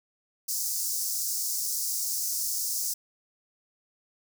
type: high-pass noise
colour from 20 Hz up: pink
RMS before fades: -30 dBFS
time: 0.48-2.94 s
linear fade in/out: 10 ms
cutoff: 5100 Hz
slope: 48 dB/octave
effects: none